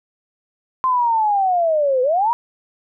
sine linear two-way sweep, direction down then up, 1046.5 to 493.9 to 973 Hz, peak -14 dBFS, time 0.84-2.33 s, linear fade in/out 0 ms, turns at 2.02 s, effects none

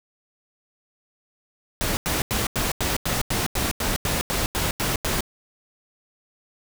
pink noise bursts, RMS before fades -24 dBFS, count 14, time 1.81-5.207 s, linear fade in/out 0 ms, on 160 ms, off 89 ms, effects none

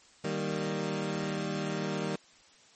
20% pulse chord, Eb major, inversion none, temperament equal, 155.56 / 196 / 233.1 Hz, Eb3 / G3 / Bb3, 0 / 0 / 0 cents, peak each -30 / -29 / -34 dBFS, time 0.24-2.16 s, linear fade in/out 5 ms, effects white hiss -59 dBFS RMS until 2.75 s + MP3 32 kbps

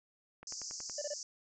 click train, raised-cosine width 0.5 ms, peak -34 dBFS, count 6, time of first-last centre 0.43-0.897 s, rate 10.7 Hz
white band-pass noise, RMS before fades -44 dBFS, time 0.47-1.23 s, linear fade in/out 2 ms, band 4800 to 7100 Hz, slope 96 dB/octave
triangle tone bursts, 587.3 Hz, D5, in tune, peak -34 dBFS, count 3, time 0.98-1.139 s, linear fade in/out 5 ms, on 37 ms, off 24 ms
effects none

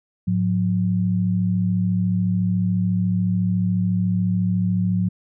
sine tone pair together, 106.61 / 180.6 Hz, G#2 / F#3, +46 / -42 cents, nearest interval major sixth, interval 912 cents, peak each -22 / -19 dBFS, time 0.27-5.09 s, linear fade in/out 10 ms, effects none

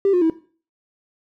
triangle tone with pitch steps, 394 / 357.1 / 323.7 Hz, G4 / F4 / E4, +9 / +39 / -31 cents, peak -10 dBFS, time 0.05-0.299 s, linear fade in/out 2 ms, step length 83 ms, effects noise-tail reverb RT60 0.4 s tail -19 dB re dry + tanh soft clip ceiling -11 dBFS

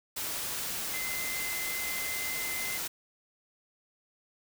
sine tone in noise, 2063 Hz, C7, 25 cents flat, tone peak -36 dBFS, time 0.93-2.78 s, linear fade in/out 10 ms, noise white, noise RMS -35 dBFS, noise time 0.16-2.88 s, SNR -4 dB, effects none

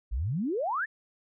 sine exponential sweep, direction up, 48.61 to 1864.7 Hz, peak -27 dBFS, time 0.11-0.86 s, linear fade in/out 20 ms, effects none

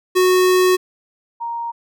square / sine tone pair in turn, 367.8 / 934.3 Hz, F#4 / A#5, -10 / +4 cents, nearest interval octave + major third, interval 1614 cents, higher second, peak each -12 / -22 dBFS, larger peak first, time 0.15-0.77 / 1.4-1.72 s, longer first, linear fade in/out 20 ms, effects none

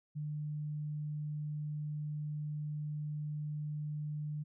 sine tone, 150 Hz, D3, 37 cents sharp, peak -36 dBFS, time 0.15-4.44 s, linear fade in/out 20 ms, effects none

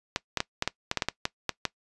clicks, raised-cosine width 0.2 ms, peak -8 dBFS, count 12, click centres 0.161 / 0.373 / 0.404 / 0.624 / 0.676 / 0.914 / 0.973 / 1.022 / 1.086 / 1.254 / 1.493 / 1.653 s, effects noise-tail reverb RT60 0.1 s tail -21 dB re dry + resampled to 24000 Hz

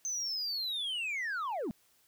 sine linear sweep, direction down, 6250 to 185 Hz, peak -30 dBFS, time 0.05-1.71 s, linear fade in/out 0 ms, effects tanh soft clip ceiling -32 dBFS + white hiss -68 dBFS RMS until 2.07 s

